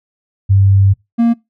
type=tone pair in turn; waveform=sine / triangle; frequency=98 / 233.1 Hz; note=G2 / A#3; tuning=0 / 0 cents; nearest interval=octave + minor third; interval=1500 cents; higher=second; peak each=-6 dBFS; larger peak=neither; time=0.49-0.94 / 1.18-1.34 s; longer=first; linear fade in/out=20 ms; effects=noise-tail reverb RT60 0.2 s tail -23 dB re dry